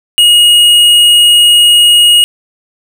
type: tone with hard clipping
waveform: sine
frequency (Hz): 2880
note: F#7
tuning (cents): -47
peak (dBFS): -4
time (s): 0.18-2.24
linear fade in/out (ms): 0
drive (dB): 9
effects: none